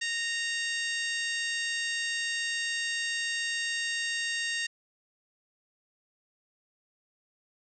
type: harmonic tone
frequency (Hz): 927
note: A#5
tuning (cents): -10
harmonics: 2 / 3 / 4 / 5 / 6 / 7 / 8 / 9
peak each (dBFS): -32 / -36 / -38 / -40 / -42 / -43 / -44 / -45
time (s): 0.01-4.67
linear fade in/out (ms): 10
effects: none